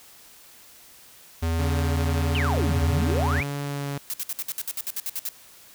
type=tone; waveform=square; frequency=82.41 Hz; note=E2; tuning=in tune; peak=-23 dBFS; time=1.42-3.41 s; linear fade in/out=10 ms
type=tone with vibrato; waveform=sawtooth; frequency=141.9 Hz; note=C#3; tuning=41 cents sharp; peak=-24 dBFS; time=1.59-3.98 s; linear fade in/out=5 ms; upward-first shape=sine; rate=1.6 Hz; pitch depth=9 cents each way
type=exponential two-way sweep; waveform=sine; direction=down then up; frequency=3200 to 65.8 to 2518 Hz; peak=-26 dBFS; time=2.35-3.43 s; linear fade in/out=0 ms; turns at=2.83 s
type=noise bursts; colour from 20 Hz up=blue; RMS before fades=-29 dBFS; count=13; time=4.1-5.288 s; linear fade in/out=0 ms; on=36 ms; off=60 ms
effects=white hiss -50 dBFS RMS until 5.74 s